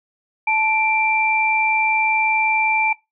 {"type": "tone pair together", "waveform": "sine", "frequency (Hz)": [874.8, 2355], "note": ["A5", "D7"], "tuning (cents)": [-10, 4], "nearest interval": "octave + perfect fourth", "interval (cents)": 1714, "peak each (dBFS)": [-19, -18], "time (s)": [0.47, 2.93], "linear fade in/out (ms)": 5, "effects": ["noise-tail reverb RT60 0.2 s tail -20 dB re dry"]}